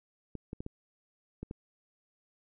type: clicks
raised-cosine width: 3 ms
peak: -26 dBFS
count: 6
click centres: 0.353 / 0.531 / 0.605 / 0.664 / 1.43 / 1.511 s
effects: none